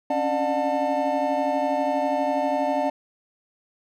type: tone cluster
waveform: triangle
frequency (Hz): 272.6 / 284.9 / 599 / 724 / 887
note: C#4 / C#4 / D5 / F#5 / A5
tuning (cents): -29 / +48 / +34 / -38 / +14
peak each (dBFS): -27 / -31 / -23 / -25 / -26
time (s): 0.1-2.9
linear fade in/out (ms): 5
effects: none